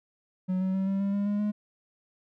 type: tone with pitch steps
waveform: triangle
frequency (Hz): 185 / 188.23 / 191.52 / 194.87 / 198.28 / 201.7 / 205.3 / 208.9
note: F#3 / F#3 / G3 / G3 / G3 / G3 / G#3 / G#3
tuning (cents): 0 / +30 / -40 / -10 / +20 / +50 / -20 / +10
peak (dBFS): -23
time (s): 0.48-1.52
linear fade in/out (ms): 20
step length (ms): 130
effects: none